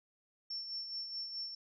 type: tone with tremolo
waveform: sine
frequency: 5420 Hz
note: E8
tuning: 47 cents sharp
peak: -37 dBFS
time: 0.5-1.55 s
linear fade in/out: 5 ms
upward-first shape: sine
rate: 4.7 Hz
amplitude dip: 50%
effects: none